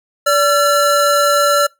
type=tone pair together; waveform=square; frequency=576.9 / 1356 Hz; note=D5 / E6; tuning=-31 / +49 cents; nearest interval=octave + minor third; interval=1480 cents; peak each=-14 dBFS; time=0.26-1.67 s; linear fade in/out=10 ms; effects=noise-tail reverb RT60 0.2 s tail -24 dB re dry